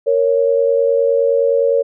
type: tone pair together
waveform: sine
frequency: 465 / 554.8 Hz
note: A#4 / C#5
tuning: -4 / +1 cents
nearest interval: minor third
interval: 305 cents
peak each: -14 dBFS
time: 0.06-1.83 s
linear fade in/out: 20 ms
effects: none